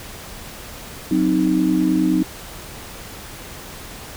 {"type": "chord", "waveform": "sine", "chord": "C diminished", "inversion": "second", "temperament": "equal", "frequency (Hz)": [185, 261.6, 311.1], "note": ["Gb3", "C4", "Eb4"], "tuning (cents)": [0, 0, 0], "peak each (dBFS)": [-21, -20, -17], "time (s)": [1.11, 2.23], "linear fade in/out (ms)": 5, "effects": ["pink hiss -36 dBFS RMS until 4.16 s"]}